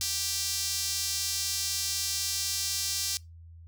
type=tone with high-pass filter; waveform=sawtooth; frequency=392 Hz; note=G4; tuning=in tune; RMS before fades=-31 dBFS; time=0.01-3.17 s; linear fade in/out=0 ms; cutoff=5100 Hz; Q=1.7; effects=noise-tail reverb RT60 0.2 s tail -22 dB re dry + added 83 Hz sine -46 dBFS peak until 3.67 s